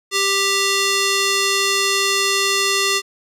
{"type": "tone with band-pass filter", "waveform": "square", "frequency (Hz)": 393.9, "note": "G4", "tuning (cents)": 8, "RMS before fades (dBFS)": -18, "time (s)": [0.11, 3.02], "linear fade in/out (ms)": 50, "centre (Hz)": 4700, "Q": 0.8, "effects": []}